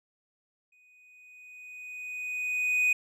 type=tone with exponential growth; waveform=triangle; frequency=2489 Hz; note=D#7; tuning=in tune; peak=-19 dBFS; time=0.72-2.93 s; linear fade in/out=5 ms; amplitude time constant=480 ms; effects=resampled to 32000 Hz